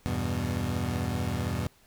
25% pulse chord, E minor, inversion none, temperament equal, 82.41 / 98 / 123.47 Hz, E2 / G2 / B2, 0 / 0 / 0 cents, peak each -29 dBFS, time 0.06-1.67 s, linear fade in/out 0 ms, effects pink hiss -61 dBFS RMS until 1.86 s

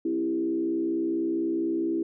sine tone with frequency modulation, 330.4 Hz, E4, 4 cents sharp, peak -24 dBFS, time 0.05-2.03 s, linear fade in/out 5 ms, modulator 64.3 Hz, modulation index 0.8, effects none

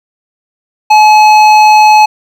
triangle tone with hard clipping, 854 Hz, G#5, 48 cents sharp, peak -3 dBFS, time 0.9-2.06 s, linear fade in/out 10 ms, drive 15 dB, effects none

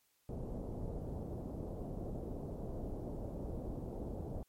pink low-pass noise, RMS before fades -42 dBFS, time 0.29-4.43 s, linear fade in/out 0 ms, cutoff 630 Hz, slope 24 dB/octave, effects white hiss -75 dBFS RMS until 4.48 s + MP3 64 kbps

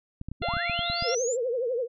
clicks, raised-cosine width 5 ms, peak -23 dBFS, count 11, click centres 0.214 / 0.286 / 0.316 / 0.418 / 0.487 / 0.538 / 0.568 / 0.697 / 0.792 / 0.9 / 1.024 s
sine linear sweep, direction up, 185 to 7459 Hz, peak -30 dBFS, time 0.4-1.37 s, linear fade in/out 50 ms
harmonic tone, 691 Hz, F5, 19 cents flat, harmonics 1 / 2 / 3 / 4 / 5 / 6, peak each -32 / -35 / -37 / -38 / -39 / -40 dBFS, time 0.42-1.15 s, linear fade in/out 5 ms
sine tone with vibrato, 490 Hz, B4, 14 cents flat, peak -25 dBFS, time 1.03-1.88 s, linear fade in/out 50 ms, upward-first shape triangle, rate 12 Hz, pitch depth 160 cents each way
effects none

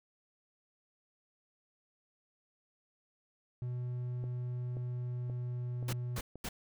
triangle tone with pitch glide, 123.47 to 122.62 Hz, B2 to B2, 0 to -12 cents, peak -33 dBFS, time 3.62-6.18 s, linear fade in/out 0 ms, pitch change -12 cents, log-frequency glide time 4.65-5.97 s
click train, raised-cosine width 2 ms, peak -33 dBFS, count 5, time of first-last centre 4.24-6.356 s, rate 1.89 Hz
pink noise bursts, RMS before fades -39 dBFS, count 3, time 5.88-6.49 s, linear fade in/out 5 ms, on 50 ms, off 230 ms
effects none

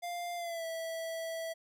square tone with pitch glide, 698.5 to 655.5 Hz, F5 to E5, 0 to -10 cents, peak -37 dBFS, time 0.02-1.54 s, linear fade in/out 20 ms, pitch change -110 cents, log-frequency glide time 0.36-0.65 s, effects none

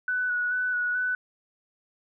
sine tone with vibrato, 1480 Hz, F#6, in tune, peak -24 dBFS, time 0.08-1.15 s, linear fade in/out 2 ms, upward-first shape square, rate 2.3 Hz, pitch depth 18 cents each way, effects none

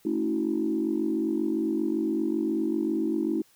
sine chord, F# minor seventh, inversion first, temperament equal with one note detuned, 220 / 277.2 / 322.5 / 370 Hz, A3 / C#4 / E4 / F#4, 0 / 0 / -38 / 0 cents, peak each -31 / -31 / -26 / -32 dBFS, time 0.05-3.42 s, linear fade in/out 5 ms, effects tanh soft clip ceiling -15 dBFS + white hiss -61 dBFS RMS until 3.55 s

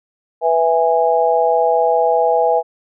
sine chord, E major, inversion second, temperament just, 494.4 / 659.3 / 824.1 Hz, B4 / E5 / G#5, +2 / 0 / -14 cents, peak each -16 dBFS, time 0.41-2.63 s, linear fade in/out 50 ms, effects none

